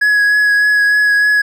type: tone with vibrato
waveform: triangle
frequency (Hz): 1676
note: G#6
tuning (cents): +15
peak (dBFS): -7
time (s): 0.01-1.42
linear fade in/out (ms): 10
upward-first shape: triangle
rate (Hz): 3.3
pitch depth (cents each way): 17
effects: none